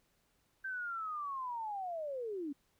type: linear sweep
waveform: sine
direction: down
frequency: 1571 to 269.5 Hz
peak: -37 dBFS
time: 0.64-2.53 s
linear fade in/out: 10 ms
effects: pink hiss -75 dBFS RMS until 2.79 s

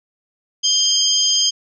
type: tone cluster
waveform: sine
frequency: 3160 / 4942 / 6420 Hz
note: G7 / D#8 / G8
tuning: +13 / -13 / +40 cents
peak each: -18 dBFS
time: 0.63-1.51 s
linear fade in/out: 20 ms
effects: none

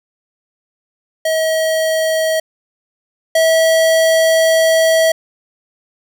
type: tone pair in turn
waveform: square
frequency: 639 / 647.9 Hz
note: D#5 / E5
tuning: +46 / -30 cents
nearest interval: unison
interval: 24 cents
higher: second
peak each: -14 / -10 dBFS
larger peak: second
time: 1.25-2.4 / 3.35-5.12 s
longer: second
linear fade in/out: 5 ms
effects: none

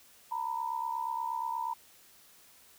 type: tone pair together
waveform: sine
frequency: 913.6 / 982 Hz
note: A#5 / B5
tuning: -35 / -10 cents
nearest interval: minor second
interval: 125 cents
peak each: -34 / -35 dBFS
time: 0.31-1.74 s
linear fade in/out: 10 ms
effects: white hiss -59 dBFS RMS until 2.78 s

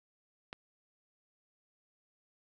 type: click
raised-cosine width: 0.3 ms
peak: -25 dBFS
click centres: 0.529 s
effects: none

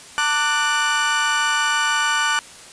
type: chord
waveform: 30% pulse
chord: D major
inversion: second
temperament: equal with one note detuned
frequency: 898.5 / 1174.7 / 1480 Hz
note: A5 / D6 / F#6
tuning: +36 / 0 / 0 cents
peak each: -22 / -20 / -17 dBFS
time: 0.18-2.39 s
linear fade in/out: 0 ms
effects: white hiss -41 dBFS RMS until 2.72 s + resampled to 22050 Hz

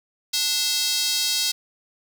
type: tone with high-pass filter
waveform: square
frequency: 293.7 Hz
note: D4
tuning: in tune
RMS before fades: -23 dBFS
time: 0.33-1.52 s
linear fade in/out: 10 ms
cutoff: 4300 Hz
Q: 2.3
effects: none

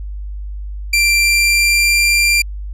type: tone with pitch glide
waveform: sawtooth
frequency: 2361 to 2375 Hz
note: D7 to D7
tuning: +9 to +19 cents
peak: -7 dBFS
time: 0.93-2.42 s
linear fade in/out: 5 ms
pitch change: +10 cents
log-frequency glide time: 1.07-2.02 s
effects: added 50 Hz sine -23 dBFS peak until 2.73 s + low-pass 12000 Hz 12 dB/octave

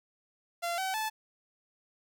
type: tone with pitch steps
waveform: sawtooth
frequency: 687 / 761 / 871 Hz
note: F5 / F#5 / A5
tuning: -29 / +48 / -18 cents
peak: -27 dBFS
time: 0.62-1.1 s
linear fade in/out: 20 ms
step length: 160 ms
effects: 11-bit

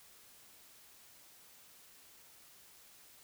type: silence
effects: white hiss -60 dBFS RMS until 3.23 s

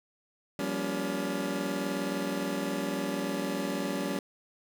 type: chord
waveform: 25% pulse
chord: G half-diminished seventh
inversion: third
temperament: just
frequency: 176.4 / 196 / 235.2 / 282.2 Hz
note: F3 / G3 / Bb3 / Db4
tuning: +18 / 0 / +16 / +31 cents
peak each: -35 / -31 / -35 / -30 dBFS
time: 0.59-4.19 s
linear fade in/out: 2 ms
effects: none

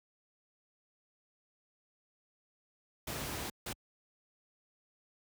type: noise bursts at uneven times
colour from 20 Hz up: pink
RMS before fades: -39 dBFS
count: 2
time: 3.07-3.5 / 3.66-3.73 s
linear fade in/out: 5 ms
effects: high-pass 60 Hz 12 dB/octave

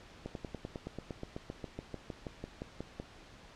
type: slowing click train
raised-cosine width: 2 ms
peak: -26 dBFS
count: 21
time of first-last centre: 0.26-3 s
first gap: 92 ms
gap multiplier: 1.04
effects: pink hiss -55 dBFS RMS until 3.55 s + low-pass 5000 Hz 12 dB/octave

